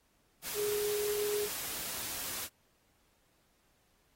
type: tone in noise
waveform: sine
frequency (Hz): 415.8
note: G#4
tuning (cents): +2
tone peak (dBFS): -31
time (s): 0.54-1.49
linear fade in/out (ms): 50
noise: white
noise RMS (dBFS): -39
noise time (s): 0.42-2.49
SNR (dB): +5
effects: pink hiss -72 dBFS RMS until 4.15 s + AAC 48 kbps